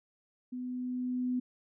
sine tone with level ramp, 250.5 Hz, B3, 25 cents sharp, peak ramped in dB -36 to -28 dBFS, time 0.52-1.4 s, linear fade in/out 10 ms, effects none

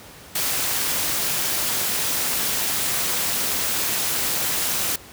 white noise with amplitude modulation, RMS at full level -21 dBFS, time 0.35-4.96 s, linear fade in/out 5 ms, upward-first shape sine, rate 222 Hz, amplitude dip 50%, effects pink hiss -43 dBFS RMS until 5.12 s + high-pass 60 Hz 12 dB/octave

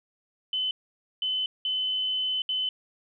sine tone bursts at uneven times, 3033 Hz, F#7, 42 cents sharp, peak -25 dBFS, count 4, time 0.53-0.71 / 1.22-1.46 / 1.65-2.42 / 2.49-2.69 s, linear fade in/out 2 ms, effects none

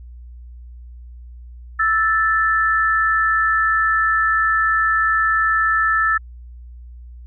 sine tone pair together, 1318.5 / 1758.7 Hz, E6 / A6, 0 / -1 cents, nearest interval perfect fourth, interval 499 cents, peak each -17 dBFS, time 1.79-6.18 s, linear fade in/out 10 ms, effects added 60 Hz sine -35 dBFS peak until 7.26 s

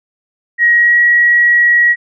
sine tone with pitch glide, 1894 to 1912.7 Hz, A#6 to A#6, +27 to +44 cents, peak -6 dBFS, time 0.58-1.96 s, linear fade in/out 50 ms, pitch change +17 cents, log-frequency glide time 0.74-1.01 s, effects none

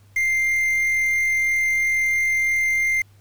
triangle tone with quantisation, 2099 Hz, C7, 5 cents sharp, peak -16 dBFS, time 0.16-3.02 s, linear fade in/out 5 ms, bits 6, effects added 100 Hz sine -49 dBFS peak until 3.2 s + pink hiss -60 dBFS RMS until 3.2 s

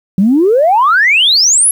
sine exponential sweep, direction up, 180.6 to 11350 Hz, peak -5 dBFS, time 0.18-1.71 s, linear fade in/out 2 ms, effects tanh soft clip ceiling -1 dBFS + 7-bit

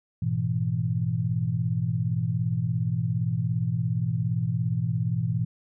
sine chord, E major, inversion first, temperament equal with one note detuned, 103.83 / 121.14 / 164.81 Hz, G#2 / B2 / E3, 0 / -33 / 0 cents, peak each -30 / -26 / -28 dBFS, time 0.22-5.45 s, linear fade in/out 5 ms, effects none

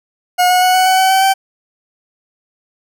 40% pulse tone with pitch steps, 722 / 729.1 / 736.3 / 743.6 / 750.9 / 758.3 / 765.8 / 773.4 Hz, F#5 / F#5 / F#5 / F#5 / F#5 / F#5 / G5 / G5, -43 / -26 / -9 / +8 / +25 / +42 / -41 / -24 cents, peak -8 dBFS, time 0.38-1.34 s, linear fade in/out 20 ms, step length 120 ms, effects none

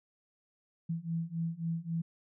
sine beating tone pair, 163.9 / 167.6 Hz, E3 / E3, -10 / +29 cents, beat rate 3.7 Hz, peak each -36 / -35 dBFS, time 0.89-2.02 s, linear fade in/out 10 ms, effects none

